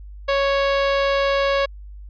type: tone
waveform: sawtooth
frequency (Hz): 554.4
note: C#5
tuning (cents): 0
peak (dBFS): -13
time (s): 0.28-1.66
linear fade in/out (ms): 10
effects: added 50 Hz sine -35 dBFS peak until 2.09 s + resampled to 11025 Hz